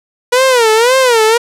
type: tone with vibrato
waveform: sawtooth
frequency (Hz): 479.9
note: B4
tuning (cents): -50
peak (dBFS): -3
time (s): 0.32-1.38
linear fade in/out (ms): 10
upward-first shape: sine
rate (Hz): 1.9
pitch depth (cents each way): 170
effects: low-pass 11000 Hz 12 dB/octave